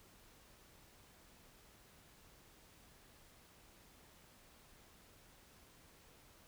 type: silence
effects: pink hiss -64 dBFS RMS until 6.47 s